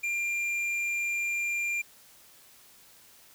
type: tone with tanh clipping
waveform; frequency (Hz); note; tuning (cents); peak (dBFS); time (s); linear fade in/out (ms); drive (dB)
sine; 2389; D7; +29; -29; 0.03-1.82; 10; 8
effects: white hiss -56 dBFS RMS until 3.34 s